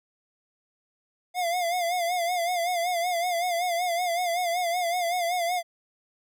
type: tone with vibrato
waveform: square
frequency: 701 Hz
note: F5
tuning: 6 cents sharp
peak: -25 dBFS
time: 1.34-5.63 s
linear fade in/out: 50 ms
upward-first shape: sine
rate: 5.3 Hz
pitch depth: 75 cents each way
effects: none